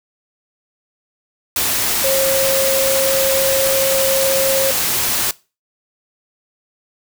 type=tone in noise; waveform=sine; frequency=538 Hz; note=C5; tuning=48 cents sharp; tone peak=-15 dBFS; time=2.04-4.71 s; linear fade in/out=2 ms; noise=white; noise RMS=-18 dBFS; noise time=1.56-5.31 s; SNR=0 dB; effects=noise-tail reverb RT60 0.3 s tail -21 dB re dry